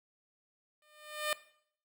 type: tone with exponential growth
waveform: 10% pulse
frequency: 604 Hz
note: D5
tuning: 48 cents sharp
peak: -20 dBFS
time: 0.82-1.33 s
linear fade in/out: 1 ms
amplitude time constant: 110 ms
effects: noise-tail reverb RT60 0.6 s tail -18 dB re dry